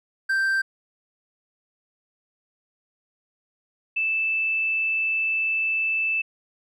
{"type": "tone pair in turn", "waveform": ["triangle", "sine"], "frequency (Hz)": [1568, 2637], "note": ["G6", "E7"], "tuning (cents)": [0, 0], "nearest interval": "major sixth", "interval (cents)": 900, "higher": "second", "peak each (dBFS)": [-18, -21], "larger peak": "first", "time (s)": [[0.29, 0.62], [3.96, 6.22]], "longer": "second", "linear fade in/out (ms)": 10, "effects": []}